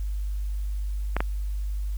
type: clicks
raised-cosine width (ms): 0.5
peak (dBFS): -10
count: 2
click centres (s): 1.166 / 1.205
effects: added 50 Hz sine -26 dBFS peak until 1.97 s + white hiss -55 dBFS RMS until 1.97 s